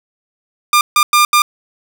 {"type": "tone bursts at uneven times", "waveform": "sawtooth", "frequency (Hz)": 1200, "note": "D6", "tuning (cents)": 37, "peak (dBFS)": -4, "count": 4, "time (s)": [[0.73, 0.81], [0.96, 1.03], [1.13, 1.25], [1.33, 1.42]], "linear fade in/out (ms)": 2, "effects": []}